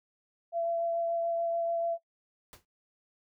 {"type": "tone with vibrato", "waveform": "sine", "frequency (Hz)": 675, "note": "E5", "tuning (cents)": 41, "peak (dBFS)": -28, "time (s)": [0.52, 1.98], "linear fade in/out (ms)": 50, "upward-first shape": "sine", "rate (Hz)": 6.9, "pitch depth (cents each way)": 10}
{"type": "noise with exponential decay", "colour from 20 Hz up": "pink", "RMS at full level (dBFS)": -46, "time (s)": [2.53, 2.65], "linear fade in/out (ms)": 0, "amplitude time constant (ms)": 26}
{"effects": ["noise-tail reverb RT60 0.1 s tail -17 dB re dry"]}